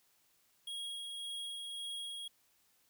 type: tone with tremolo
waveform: square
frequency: 3295 Hz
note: G#7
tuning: 14 cents flat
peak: -40 dBFS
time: 0.67-2.28 s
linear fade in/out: 5 ms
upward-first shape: sine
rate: 1.8 Hz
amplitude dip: 25%
effects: white hiss -72 dBFS RMS until 2.89 s